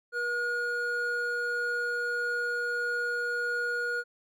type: tone pair together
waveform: triangle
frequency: 480 / 1438.4 Hz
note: B4 / F#6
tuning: -49 / -49 cents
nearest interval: octave + perfect fifth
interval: 1900 cents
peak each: -33 / -27 dBFS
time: 0.12-4.04 s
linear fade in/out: 50 ms
effects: none